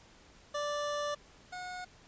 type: tone pair in turn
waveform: 25% pulse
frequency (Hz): 586 / 726.9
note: D5 / F#5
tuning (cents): -4 / -31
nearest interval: major third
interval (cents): 373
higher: second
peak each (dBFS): -29 / -36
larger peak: first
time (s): 0.54-1.15 / 1.52-1.85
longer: first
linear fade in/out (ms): 10
effects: pink hiss -59 dBFS RMS until 2.07 s + resampled to 16000 Hz